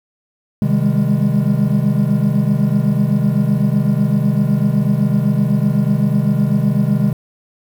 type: chord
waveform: triangle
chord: Ab major seventh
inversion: first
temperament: equal with one note detuned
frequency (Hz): 130.81 / 155.56 / 199.77 / 207.7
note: C3 / Eb3 / G3 / Ab3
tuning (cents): 0 / 0 / +33 / 0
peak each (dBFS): -16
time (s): 0.62-7.13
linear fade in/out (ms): 2
effects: 7-bit